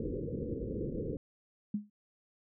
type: low-pass noise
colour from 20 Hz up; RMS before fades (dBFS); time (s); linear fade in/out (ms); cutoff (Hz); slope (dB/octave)
white; -37; 0-1.17; 2; 510; 96
type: tone with exponential decay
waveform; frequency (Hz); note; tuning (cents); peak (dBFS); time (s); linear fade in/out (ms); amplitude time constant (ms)
sine; 207.7; G#3; 0; -27; 1.74-1.9; 5; 34
effects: none